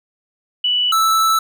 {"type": "tone pair in turn", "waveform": ["sine", "square"], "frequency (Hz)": [2960, 1316.2], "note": ["F#7", "E6"], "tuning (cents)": [0, -3], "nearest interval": "octave + major second", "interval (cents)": 1403, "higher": "first", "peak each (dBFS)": [-14, -13], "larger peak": "second", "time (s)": [[0.64, 0.92], [0.92, 1.39]], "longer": "second", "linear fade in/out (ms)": 5, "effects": []}